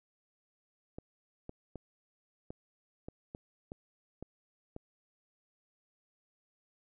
clicks, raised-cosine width 2 ms, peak -29 dBFS, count 9, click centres 0.985 / 1.494 / 1.757 / 2.505 / 3.085 / 3.349 / 3.719 / 4.226 / 4.764 s, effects none

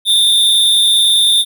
square tone with amplitude modulation, 3591 Hz, A7, 35 cents sharp, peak -6 dBFS, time 0.05-1.45 s, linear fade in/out 50 ms, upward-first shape sine, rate 210 Hz, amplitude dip 65%, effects none

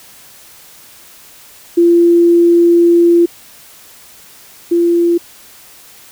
sine tone pair in turn, 342.6 / 342.6 Hz, F4 / F4, -33 / -33 cents, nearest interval unison, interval 0 cents, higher neither, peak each -5 / -8 dBFS, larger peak first, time 1.77-3.26 / 4.71-5.18 s, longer first, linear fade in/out 10 ms, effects white hiss -40 dBFS RMS until 6.11 s

